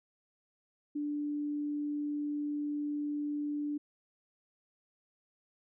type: tone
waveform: sine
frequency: 293.7 Hz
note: D4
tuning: in tune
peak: -32 dBFS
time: 0.95-3.78 s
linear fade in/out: 10 ms
effects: none

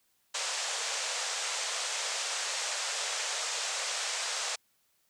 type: band-pass noise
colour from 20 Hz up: white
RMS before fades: -34 dBFS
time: 0.34-4.56 s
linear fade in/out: 10 ms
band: 470 to 8100 Hz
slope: 48 dB/octave
effects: white hiss -72 dBFS RMS until 5.09 s

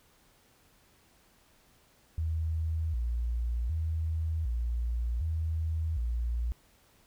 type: tone with vibrato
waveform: sine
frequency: 68.8 Hz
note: C#2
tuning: 12 cents flat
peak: -28 dBFS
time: 2.18-6.52 s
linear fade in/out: 0 ms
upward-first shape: square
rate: 0.66 Hz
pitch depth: 270 cents each way
effects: pink hiss -64 dBFS RMS until 7.06 s

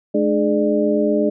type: tone cluster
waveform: sine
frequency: 213.3 / 301.4 / 419.9 / 596 Hz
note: G#3 / D4 / G#4 / D5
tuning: +46 / +45 / +19 / +25 cents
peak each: -20 dBFS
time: 0.14-1.3 s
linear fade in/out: 10 ms
effects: none

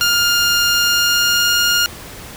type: tone with pitch glide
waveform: 15% pulse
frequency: 1408 to 1417 Hz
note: F6 to F6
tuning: +14 to +25 cents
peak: -6 dBFS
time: 0.01-1.86 s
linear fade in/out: 0 ms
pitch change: +11 cents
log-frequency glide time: 0.69-1.5 s
effects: pink hiss -34 dBFS RMS until 2.36 s

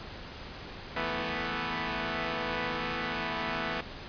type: chord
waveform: 5% pulse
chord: E suspended fourth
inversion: none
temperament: equal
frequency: 164.81 / 220 / 246.9 Hz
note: E3 / A3 / B3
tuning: 0 / 0 / 0 cents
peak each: -25 / -25 / -23 dBFS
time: 0.96-3.81 s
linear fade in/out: 5 ms
effects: pink hiss -43 dBFS RMS until 4.08 s + resampled to 11025 Hz

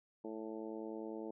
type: harmonic tone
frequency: 110 Hz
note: A2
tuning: in tune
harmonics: 2 / 3 / 4 / 5 / 6 / 7 / 8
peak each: -49 / -45 / -47 / -51 / -55 / -60 / -56 dBFS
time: 0.24-1.31 s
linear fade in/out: 5 ms
effects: none

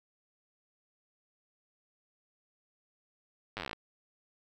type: slowing click train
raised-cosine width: 0.3 ms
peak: -21 dBFS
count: 13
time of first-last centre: 3.57-3.731 s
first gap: 9 ms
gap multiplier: 1.07
effects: 10-bit

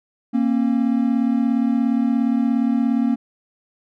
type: tone pair together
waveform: triangle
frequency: 233.3 / 270.4 Hz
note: A#3 / C#4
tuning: +2 / -43 cents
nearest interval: minor third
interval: 255 cents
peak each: -16 / -18 dBFS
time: 0.33-3.16 s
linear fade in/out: 20 ms
effects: none

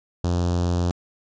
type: tone with notch filter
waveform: sawtooth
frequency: 87.6 Hz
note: F2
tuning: 6 cents sharp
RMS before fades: -22 dBFS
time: 0.24-0.91 s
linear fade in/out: 0 ms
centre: 2100 Hz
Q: 0.62
effects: resampled to 16000 Hz

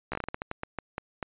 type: slowing click train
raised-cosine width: 0.5 ms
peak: -17 dBFS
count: 14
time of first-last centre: 0.12-1.227 s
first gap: 14 ms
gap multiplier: 1.27
effects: resampled to 8000 Hz

